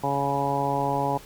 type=harmonic tone; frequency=139.9 Hz; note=C#3; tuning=16 cents sharp; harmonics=1 / 2 / 3 / 4 / 5 / 6 / 7; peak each=-31 / -32 / -32 / -31 / -31 / -27 / -30 dBFS; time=0.03-1.18 s; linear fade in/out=10 ms; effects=pink hiss -47 dBFS RMS until 1.25 s